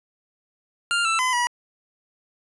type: tone with pitch steps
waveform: 25% pulse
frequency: 1399 / 1329 / 1017 / 968 Hz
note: F6 / E6 / C6 / B5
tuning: +3 / +14 / -50 / -35 cents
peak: -16 dBFS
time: 0.91-1.47 s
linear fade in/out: 0 ms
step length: 140 ms
effects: resampled to 24000 Hz